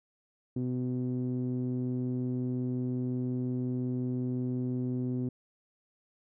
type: tone with low-pass filter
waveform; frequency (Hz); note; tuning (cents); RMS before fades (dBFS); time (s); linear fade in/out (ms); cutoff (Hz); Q
sawtooth; 125.6; B2; +30; -32; 0.56-5.29; 5; 300; 3.9
effects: none